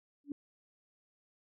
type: tone with exponential growth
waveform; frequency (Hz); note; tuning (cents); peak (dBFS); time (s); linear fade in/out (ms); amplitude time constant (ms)
sine; 286.8; D4; -41; -31; 0.24-0.32; 2; 16
effects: none